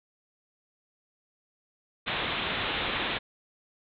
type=low-pass noise; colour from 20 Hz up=white; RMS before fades=-31 dBFS; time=2.06-3.19 s; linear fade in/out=20 ms; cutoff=3800 Hz; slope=96 dB/octave; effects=none